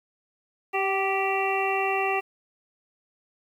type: harmonic tone with a mistuned harmonic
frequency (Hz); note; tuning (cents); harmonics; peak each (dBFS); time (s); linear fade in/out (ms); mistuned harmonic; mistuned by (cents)
390; G4; -9; 1 / 2 / 3 / 5 / 6 / 7; -28 / -27 / -32 / -33 / -34 / -30; 0.73-2.21; 20; 2; -23
effects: 9-bit